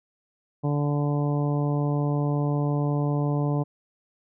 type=harmonic tone; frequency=145.5 Hz; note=D3; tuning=16 cents flat; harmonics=1 / 2 / 3 / 4 / 5 / 6 / 7; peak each=-23 / -29 / -33 / -35 / -37 / -39 / -40 dBFS; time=0.63-3.64 s; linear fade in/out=20 ms; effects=none